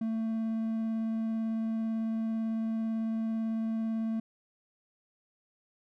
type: tone with vibrato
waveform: triangle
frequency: 223.5 Hz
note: A3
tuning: 27 cents sharp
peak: -27 dBFS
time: 0.01-4.2 s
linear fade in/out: 5 ms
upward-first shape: triangle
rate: 18 Hz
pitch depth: 9 cents each way
effects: none